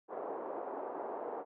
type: band-pass noise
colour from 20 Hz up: pink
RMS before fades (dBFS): -41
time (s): 0.08-1.45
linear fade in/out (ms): 50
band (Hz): 380 to 940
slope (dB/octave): 24
effects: none